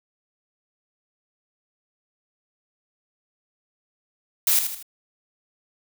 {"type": "noise with echo", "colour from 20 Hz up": "blue", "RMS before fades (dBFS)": -19, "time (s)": [4.47, 4.59], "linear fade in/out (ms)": 2, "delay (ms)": 79, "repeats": 3, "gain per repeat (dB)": -7, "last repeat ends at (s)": 4.827, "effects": []}